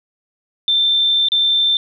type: tone with dropouts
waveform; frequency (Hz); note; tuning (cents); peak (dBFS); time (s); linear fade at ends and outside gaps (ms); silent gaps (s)
sine; 3564; A7; +22; -12; 0.68-1.77; 1; 1.286-1.319
effects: none